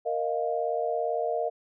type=chord; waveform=sine; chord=Bb suspended fourth; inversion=none; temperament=just; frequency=466.2 / 621.6 / 699.2 Hz; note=Bb4 / Eb5 / F5; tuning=0 / -2 / +2 cents; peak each=-30 dBFS; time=0.05-1.5 s; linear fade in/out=20 ms; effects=none